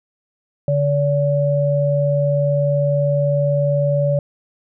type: tone pair together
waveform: sine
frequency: 144.04 / 573 Hz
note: D3 / D5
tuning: -33 / -43 cents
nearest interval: 2 octaves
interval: 2390 cents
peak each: -17 dBFS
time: 0.68-4.19 s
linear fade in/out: 2 ms
effects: none